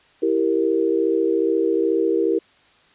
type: chord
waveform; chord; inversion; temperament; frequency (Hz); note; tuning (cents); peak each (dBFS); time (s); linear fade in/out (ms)
sine; E diminished; none; equal; 329.6 / 392 / 466.2; E4 / G4 / Bb4; 0 / 0 / 0; -21; 0.22-2.39; 10
effects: white hiss -55 dBFS RMS until 2.94 s + resampled to 8000 Hz